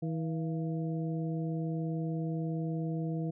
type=harmonic tone with a mistuned harmonic; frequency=161.2 Hz; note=E3; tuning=38 cents flat; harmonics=1 / 2 / 3 / 4; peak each=-32 / -38 / -43 / -46 dBFS; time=0.02-3.31 s; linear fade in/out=10 ms; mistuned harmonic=4; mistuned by=+90 cents; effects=none